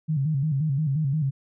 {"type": "tone with vibrato", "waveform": "sine", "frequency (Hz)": 146, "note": "D3", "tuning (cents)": -10, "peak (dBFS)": -21, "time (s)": [0.08, 1.31], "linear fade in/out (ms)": 20, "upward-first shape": "square", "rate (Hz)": 5.7, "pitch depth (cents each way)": 120, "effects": []}